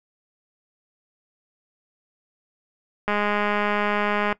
click train, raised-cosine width 0.5 ms, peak -9 dBFS, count 259, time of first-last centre 3.08-4.326 s, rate 207 Hz, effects noise-tail reverb RT60 0.1 s tail -19 dB re dry

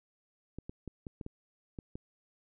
clicks, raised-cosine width 3 ms, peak -28 dBFS, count 8, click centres 0.586 / 0.695 / 0.877 / 1.068 / 1.212 / 1.264 / 1.788 / 1.955 s, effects none

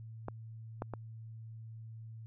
clicks, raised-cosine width 1 ms, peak -24 / -22 / -25 dBFS, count 3, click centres 0.284 / 0.821 / 0.937 s, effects added 112 Hz sine -45 dBFS peak until 2.26 s

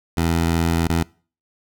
15% pulse tone with dropouts, 83.3 Hz, E2, 19 cents sharp, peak -11 dBFS, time 0.17-1.03 s, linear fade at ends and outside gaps 5 ms, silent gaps 0.873-0.892 s, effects noise-tail reverb RT60 0.4 s tail -24 dB re dry

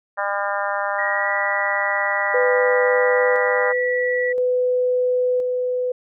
harmonic tone, 201.1 Hz, G3, 44 cents sharp, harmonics 3 / 4 / 5 / 6 / 7 / 8 / 9, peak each -26 / -27 / -28 / -29 / -29 / -30 / -31 dBFS, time 0.17-3.73 s, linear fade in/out 20 ms
sine tone with pitch glide, 1900 to 1946.7 Hz, A#6 to B6, +33 to -25 cents, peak -22 dBFS, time 0.98-4.33 s, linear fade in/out 10 ms, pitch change +42 cents, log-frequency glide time 1.13-1.3 s
sine tone with tremolo, 500 Hz, B4, 21 cents sharp, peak -16 dBFS, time 2.34-5.92 s, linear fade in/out 5 ms, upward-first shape square, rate 0.49 Hz, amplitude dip 30%
effects none

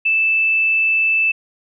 sine tone, 2637 Hz, E7, in tune, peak -13 dBFS, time 0.05-1.32 s, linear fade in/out 10 ms, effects none

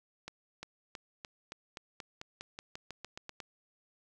accelerating click train, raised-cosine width 0.2 ms, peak -25 dBFS, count 16, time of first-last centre 0.28-3.402 s, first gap 350 ms, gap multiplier 0.92, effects none

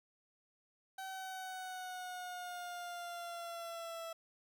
30% pulse linear sweep, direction down, 767 to 659.3 Hz, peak -40 dBFS, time 0.98-4.13 s, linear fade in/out 5 ms, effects none

